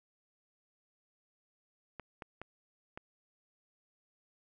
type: clicks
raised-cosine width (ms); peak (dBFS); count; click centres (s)
0.5; -28; 4; 1.997 / 2.222 / 2.416 / 2.975
effects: none